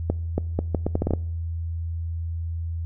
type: accelerating click train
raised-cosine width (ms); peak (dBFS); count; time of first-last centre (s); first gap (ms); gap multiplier
2; -9; 10; 0.1-1.136; 280; 0.75
effects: noise-tail reverb RT60 0.7 s tail -23 dB re dry + added 83 Hz sine -26 dBFS peak until 2.85 s